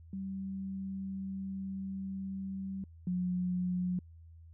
sine tone pair in turn, 192.7 / 180.47 Hz, G3 / F#3, -29 / -43 cents, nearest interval minor second, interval 114 cents, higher first, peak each -36 / -30 dBFS, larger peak second, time 0.13-2.84 / 3.07-3.99 s, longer first, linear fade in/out 2 ms, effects added 82 Hz sine -51 dBFS peak until 4.53 s

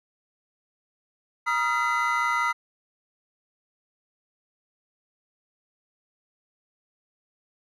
triangle tone cluster, 950 / 1249 / 1374 / 2022 Hz, A#5 / D#6 / F6 / B6, +33 / +6 / -29 / +40 cents, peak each -26 dBFS, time 1.46-2.53 s, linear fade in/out 20 ms, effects none

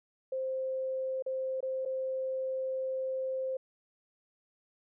sine tone with dropouts, 524 Hz, C5, 2 cents sharp, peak -31 dBFS, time 0.32-3.57 s, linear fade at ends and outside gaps 5 ms, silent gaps 1.224-1.262 / 1.606-1.627 / 1.852-1.858 s, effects none

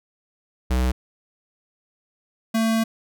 square tone pair in turn, 63 / 224.5 Hz, B1 / A3, +35 / +35 cents, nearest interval octave + minor seventh, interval 2200 cents, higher second, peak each -19 dBFS, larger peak neither, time 0.7-0.92 / 2.54-2.84 s, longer second, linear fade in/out 10 ms, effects none

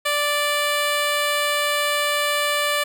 10% pulse tone, 586 Hz, D5, 4 cents flat, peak -11 dBFS, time 0.05-2.84 s, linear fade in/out 10 ms, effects none

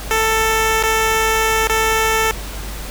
10% pulse tone with dropouts, 442.8 Hz, A4, 11 cents sharp, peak -6 dBFS, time 0.11-2.31 s, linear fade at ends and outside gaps 0 ms, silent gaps 0.826-0.836 / 1.672-1.697 s, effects added 50 Hz sine -27 dBFS peak until 2.9 s + pink hiss -31 dBFS RMS until 2.9 s

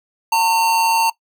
square tone with amplitude modulation, 909 Hz, A#5, 44 cents flat, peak -12 dBFS, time 0.32-1.1 s, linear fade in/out 5 ms, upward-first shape sine, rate 177 Hz, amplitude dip 35%, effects noise-tail reverb RT60 0.1 s tail -19 dB re dry

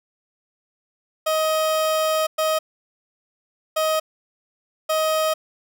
30% pulse tone bursts at uneven times, 629 Hz, D#5, 19 cents sharp, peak -16 dBFS, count 4, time 1.26-2.27 / 2.38-2.59 / 3.76-4 / 4.89-5.34 s, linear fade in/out 10 ms, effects none

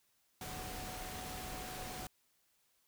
sine tone in noise, 740 Hz, F#5, in tune, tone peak -49 dBFS, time 0.41-2.07 s, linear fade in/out 2 ms, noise pink, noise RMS -45 dBFS, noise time 0.41-2.07 s, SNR -7 dB, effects white hiss -75 dBFS RMS until 2.87 s

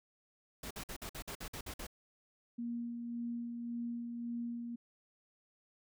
pink noise bursts, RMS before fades -44 dBFS, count 10, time 0.63-1.868 s, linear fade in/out 5 ms, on 77 ms, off 52 ms
sine tone with tremolo, 236.4 Hz, A#3, 24 cents sharp, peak -36 dBFS, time 2.58-4.76 s, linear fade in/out 10 ms, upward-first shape sine, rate 1.8 Hz, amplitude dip 35%
effects none

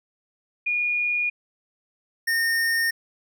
sine / square tone pair in turn, 2439 / 1832.3 Hz, D#7 / A#6, -35 / -30 cents, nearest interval perfect fourth, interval 495 cents, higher first, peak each -21 / -21 dBFS, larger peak neither, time 0.66-1.3 / 2.27-2.91 s, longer neither, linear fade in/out 10 ms, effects none

